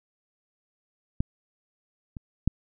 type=clicks; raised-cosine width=5 ms; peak=-12 / -25 / -9 dBFS; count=3; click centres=1.205 / 2.168 / 2.476 s; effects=none